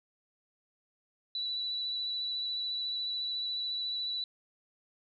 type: tone with vibrato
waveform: sine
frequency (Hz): 3951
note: B7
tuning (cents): 0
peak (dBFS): -32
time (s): 1.35-4.24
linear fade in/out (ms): 2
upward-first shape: sine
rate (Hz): 14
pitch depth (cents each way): 14
effects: none